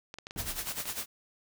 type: clicks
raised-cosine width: 0.2 ms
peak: -24 dBFS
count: 8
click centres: 0.141 / 0.186 / 0.269 / 0.309 / 0.672 / 0.718 / 0.805 / 0.856 s
type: noise with exponential decay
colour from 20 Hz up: brown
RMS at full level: -35 dBFS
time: 0.36-0.92 s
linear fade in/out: 0 ms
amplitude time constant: 120 ms
type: noise with tremolo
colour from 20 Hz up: white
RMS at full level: -34 dBFS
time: 0.37-1.06 s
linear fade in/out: 20 ms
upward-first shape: sine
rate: 10 Hz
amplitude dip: 75%
effects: none